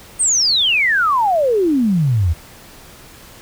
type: exponential sweep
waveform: sine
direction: down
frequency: 8920 to 76 Hz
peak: -12 dBFS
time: 0.19-2.34 s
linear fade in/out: 20 ms
effects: pink hiss -41 dBFS RMS until 3.41 s